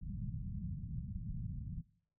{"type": "low-pass noise", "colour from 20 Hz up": "white", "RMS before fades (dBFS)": -42, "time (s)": [0.01, 1.82], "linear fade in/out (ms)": 20, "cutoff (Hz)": 190, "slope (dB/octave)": 48, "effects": ["noise-tail reverb RT60 0.6 s tail -21 dB re dry"]}